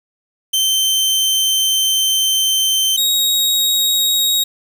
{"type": "tone pair in turn", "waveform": "sawtooth", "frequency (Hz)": [3104, 3781], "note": ["G7", "A#7"], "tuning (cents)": [-18, 24], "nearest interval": "minor third", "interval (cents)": 342, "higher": "second", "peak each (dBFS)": -10, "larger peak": "neither", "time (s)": [[0.53, 2.97], [2.97, 4.44]], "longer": "first", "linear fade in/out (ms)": 10, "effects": ["7-bit"]}